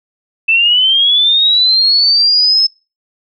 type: linear sweep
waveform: sine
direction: up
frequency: 2628 to 5240 Hz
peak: -7 dBFS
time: 0.48-2.67 s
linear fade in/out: 10 ms
effects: noise-tail reverb RT60 0.3 s tail -23 dB re dry